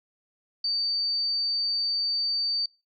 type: tone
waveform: sine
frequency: 4601 Hz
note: D8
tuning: 36 cents flat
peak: -24 dBFS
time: 0.64-2.66 s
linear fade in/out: 5 ms
effects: noise-tail reverb RT60 0.3 s tail -24 dB re dry